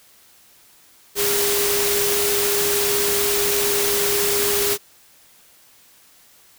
sine tone in noise, 407.1 Hz, G#4, 35 cents flat, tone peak -22 dBFS, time 1.15-4.78 s, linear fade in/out 50 ms, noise white, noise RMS -21 dBFS, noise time 1.15-4.78 s, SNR -4 dB, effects white hiss -52 dBFS RMS until 6.58 s

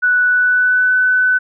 sine tone with pitch glide, 1480 to 1503.3 Hz, F#6 to F#6, 0 to +27 cents, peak -10 dBFS, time 0.02-1.39 s, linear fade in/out 20 ms, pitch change +27 cents, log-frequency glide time 0.26-0.92 s, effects none

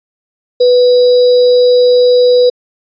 sine tone with sample-and-hold, 493.9 Hz, B4, in tune, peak -4 dBFS, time 0.6-2.5 s, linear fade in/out 10 ms, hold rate 4410 Hz, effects resampled to 16000 Hz

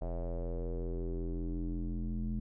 square tone with low-pass filter sweep, 42.71 Hz, F1, 38 cents flat, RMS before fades -36 dBFS, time 0.01-2.4 s, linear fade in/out 10 ms, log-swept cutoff 650 to 210 Hz, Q 4.3, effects none

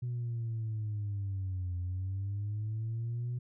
sine linear two-way sweep, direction down then up, 123.47 to 88.4 to 123.47 Hz, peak -31 dBFS, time 0.02-3.39 s, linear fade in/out 10 ms, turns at 1.77 s, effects tanh soft clip ceiling -30 dBFS

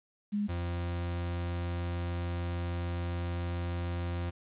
sine / 40% pulse tone pair in turn, 206.1 / 86.81 Hz, G#3 / F2, -13 / -10 cents, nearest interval octave + minor third, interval 1497 cents, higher first, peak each -28 / -31 dBFS, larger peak first, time 0.32-0.48 / 0.48-4.31 s, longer second, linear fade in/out 20 ms, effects resampled to 8000 Hz + 10-bit

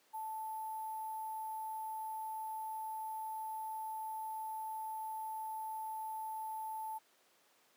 sine tone with sample-and-hold, 877 Hz, A5, 6 cents flat, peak -39 dBFS, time 0.13-6.99 s, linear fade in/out 20 ms, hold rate 11025 Hz, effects pink hiss -69 dBFS RMS until 7.76 s + high-pass 400 Hz 12 dB/octave

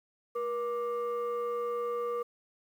sine tone pair together, 478.4 / 1176 Hz, A#4 / D6, +45 / +2 cents, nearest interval octave + major third, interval 1557 cents, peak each -30 / -35 dBFS, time 0.35-2.23 s, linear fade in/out 10 ms, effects tanh soft clip ceiling -26 dBFS + 10-bit

